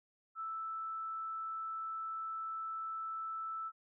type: tone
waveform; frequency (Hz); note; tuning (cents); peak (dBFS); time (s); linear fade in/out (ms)
sine; 1318.5; E6; 0; -38; 0.35-3.72; 50
effects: none